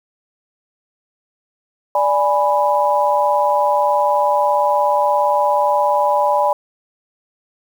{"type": "chord", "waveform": "sine", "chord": "G# diminished", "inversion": "second", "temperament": "equal", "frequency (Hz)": [587.3, 830.6, 987.8], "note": ["D5", "G#5", "B5"], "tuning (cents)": [0, 0, 0], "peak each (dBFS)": -17, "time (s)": [1.95, 6.53], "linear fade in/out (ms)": 2, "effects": ["7-bit"]}